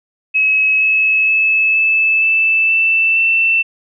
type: tone with pitch steps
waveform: sine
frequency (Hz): 2567 / 2585 / 2603 / 2621 / 2639 / 2658 / 2676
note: E7 / E7 / E7 / E7 / E7 / E7 / E7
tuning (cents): -47 / -34 / -22 / -11 / +1 / +14 / +25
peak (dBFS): -10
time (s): 0.34-3.63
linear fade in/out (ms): 20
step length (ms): 470
effects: none